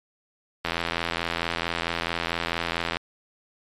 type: click train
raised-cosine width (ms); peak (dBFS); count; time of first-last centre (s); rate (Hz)
0.3; -9; 197; 0.65-2.97; 84.5
effects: MP3 96 kbps